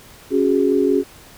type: chord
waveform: sine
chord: C# suspended fourth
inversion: none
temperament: equal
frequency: 277.2 / 370 / 415.3 Hz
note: C#4 / F#4 / G#4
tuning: 0 / 0 / 0 cents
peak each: -18 dBFS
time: 0.3-1.04 s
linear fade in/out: 50 ms
effects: pink hiss -44 dBFS RMS until 1.37 s